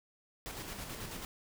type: noise with tremolo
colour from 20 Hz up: pink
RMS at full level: -42 dBFS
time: 0.46-1.25 s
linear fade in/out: 0 ms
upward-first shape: square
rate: 9.2 Hz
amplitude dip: 35%
effects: none